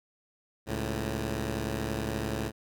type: tone pair together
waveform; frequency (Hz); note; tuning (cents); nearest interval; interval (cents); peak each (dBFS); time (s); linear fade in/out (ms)
10% pulse; 69.3 / 109.91; C#2 / A2; 0 / -1; minor sixth; 799; -25; 0.66-2.52; 50
effects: none